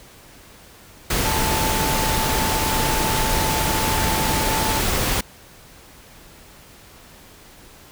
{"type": "tone in noise", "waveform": "sine", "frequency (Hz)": 880, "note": "A5", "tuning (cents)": 0, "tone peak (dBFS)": -25, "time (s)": [1.25, 4.8], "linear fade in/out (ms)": 5, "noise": "pink", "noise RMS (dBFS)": -21, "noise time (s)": [1.1, 5.21], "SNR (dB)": -7, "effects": ["pink hiss -46 dBFS RMS until 7.91 s"]}